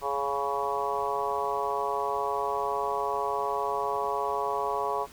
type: harmonic tone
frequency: 140 Hz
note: C#3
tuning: 18 cents sharp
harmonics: 3 / 4 / 5 / 6 / 7 / 8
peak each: -33 / -36 / -34 / -35 / -32 / -33 dBFS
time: 0.01-5.07 s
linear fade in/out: 50 ms
effects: pink hiss -51 dBFS RMS until 5.12 s